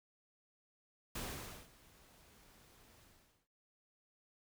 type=noise with ADSR envelope; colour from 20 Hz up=pink; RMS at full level=-42 dBFS; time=1.15-3.48 s; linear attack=5 ms; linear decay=520 ms; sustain=-22 dB; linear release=460 ms; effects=none